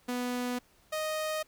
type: tone pair in turn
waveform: sawtooth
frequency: 246.9 / 622.1 Hz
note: B3 / D#5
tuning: 0 / 0 cents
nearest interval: octave + major third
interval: 1600 cents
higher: second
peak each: -27 dBFS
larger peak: neither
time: 0.08-0.59 / 0.92-1.43 s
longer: neither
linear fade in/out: 10 ms
effects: pink hiss -64 dBFS RMS until 1.47 s